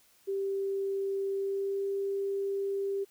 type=tone with pitch glide; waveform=sine; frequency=392 to 395 Hz; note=G4 to G4; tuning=0 to +13 cents; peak=-29 dBFS; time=0.27-3.05 s; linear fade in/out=20 ms; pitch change=+13 cents; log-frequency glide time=1.33-1.84 s; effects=white hiss -64 dBFS RMS until 3.1 s